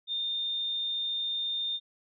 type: tone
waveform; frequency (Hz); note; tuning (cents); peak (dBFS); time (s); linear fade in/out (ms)
sine; 3627; A#7; -48; -29; 0.07-1.8; 50
effects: none